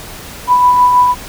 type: tone with tremolo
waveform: sine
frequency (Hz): 990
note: B5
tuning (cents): +4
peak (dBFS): -4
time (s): 0.47-1.15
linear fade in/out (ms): 50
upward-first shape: sine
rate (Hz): 6.2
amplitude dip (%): 35
effects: pink hiss -30 dBFS RMS until 1.28 s